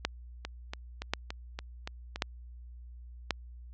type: two click trains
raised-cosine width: 0.2 ms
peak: -19 / -10 dBFS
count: 7 / 4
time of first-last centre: 0.45-2.159 / 0.05-3.307 s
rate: 3.51 / 0.921 Hz
effects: added 60 Hz sine -45 dBFS peak until 3.73 s + low-pass 5000 Hz 12 dB/octave